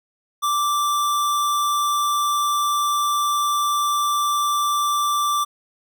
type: tone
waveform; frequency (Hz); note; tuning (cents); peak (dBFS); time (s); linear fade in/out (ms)
square; 1173; D6; -2; -19; 0.42-5.45; 20
effects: none